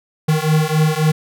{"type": "beating tone pair", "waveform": "square", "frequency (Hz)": [153.8, 157.5], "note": ["D#3", "D#3"], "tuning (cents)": [-20, 21], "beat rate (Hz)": 3.7, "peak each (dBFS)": -17, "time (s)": [0.28, 1.12], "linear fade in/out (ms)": 10, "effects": []}